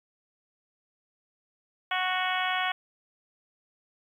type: harmonic tone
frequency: 369.3 Hz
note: F#4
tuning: 3 cents flat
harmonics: 2 / 3 / 4 / 5 / 6 / 7 / 8 / 9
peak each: -31 / -33 / -33 / -34 / -34 / -39 / -37 / -37 dBFS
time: 1.91-2.72 s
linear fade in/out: 5 ms
effects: 10-bit